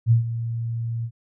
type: tone with ADSR envelope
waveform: sine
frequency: 115.8 Hz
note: A#2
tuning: 11 cents flat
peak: -11 dBFS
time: 0.06-1.11 s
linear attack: 52 ms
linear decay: 120 ms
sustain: -13 dB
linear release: 66 ms
effects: none